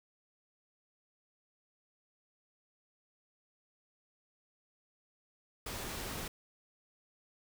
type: noise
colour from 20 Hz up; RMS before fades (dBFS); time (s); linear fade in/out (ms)
pink; -41; 5.66-6.28; 5
effects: none